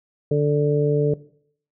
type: harmonic tone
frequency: 146.83 Hz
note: D3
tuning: in tune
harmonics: 1 / 2 / 3 / 4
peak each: -20 / -27 / -19 / -28 dBFS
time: 0.31-1.14 s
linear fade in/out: 5 ms
effects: noise-tail reverb RT60 0.6 s tail -19 dB re dry